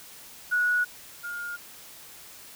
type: tone pair in turn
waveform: sine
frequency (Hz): 1463 / 1418.9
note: F#6 / F6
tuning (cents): -20 / +27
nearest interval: minor second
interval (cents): 53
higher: first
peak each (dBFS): -21 / -32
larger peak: first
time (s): 0.51-0.85 / 1.23-1.57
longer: neither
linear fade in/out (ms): 20
effects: white hiss -47 dBFS RMS until 2.55 s